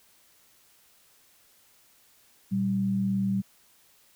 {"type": "tone pair together", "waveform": "sine", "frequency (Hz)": [117.1, 194.45], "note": ["A#2", "G3"], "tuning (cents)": [8, -14], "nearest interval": "major sixth", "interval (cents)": 878, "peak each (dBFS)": [-33, -24], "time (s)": [2.51, 3.42], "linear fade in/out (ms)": 20, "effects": ["white hiss -61 dBFS RMS until 4.15 s"]}